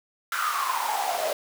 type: noise with high-pass filter sweep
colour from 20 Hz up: pink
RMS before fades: -27 dBFS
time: 0.32-1.33 s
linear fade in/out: 2 ms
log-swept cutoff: 1400 to 600 Hz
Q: 9.3
effects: none